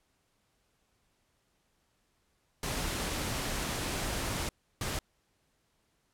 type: noise bursts at uneven times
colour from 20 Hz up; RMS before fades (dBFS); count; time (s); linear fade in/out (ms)
pink; -34; 2; 2.63-4.49 / 4.81-4.99; 2
effects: pink hiss -74 dBFS RMS until 6.13 s + low-pass 12000 Hz 12 dB/octave